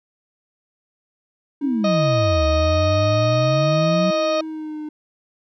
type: tone with vibrato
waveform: triangle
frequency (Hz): 315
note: D#4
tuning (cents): +21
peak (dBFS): -25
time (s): 1.61-4.89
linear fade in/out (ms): 5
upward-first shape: sine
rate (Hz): 0.52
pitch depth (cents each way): 67
type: exponential two-way sweep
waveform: sine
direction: down then up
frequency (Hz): 293.7 to 73.2 to 188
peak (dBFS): -18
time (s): 1.62-4.11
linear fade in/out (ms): 10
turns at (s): 2.45
type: harmonic tone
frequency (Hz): 622.3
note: D#5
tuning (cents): 0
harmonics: 1 / 2 / 3 / 4 / 5 / 6 / 7 / 8 / 9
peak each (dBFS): -18 / -26 / -40 / -32 / -39 / -34 / -35 / -46 / -37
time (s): 1.84-4.41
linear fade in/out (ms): 5
effects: none